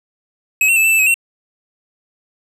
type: tone with pitch steps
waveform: square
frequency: 2559 / 2718 / 2617 / 2660 / 2643 / 2549 / 2720 Hz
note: D#7 / F7 / E7 / E7 / E7 / D#7 / F7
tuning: +48 / -48 / -13 / +15 / +4 / +41 / -46 cents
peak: -11 dBFS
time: 0.61-1.142 s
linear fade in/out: 2 ms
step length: 76 ms
effects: none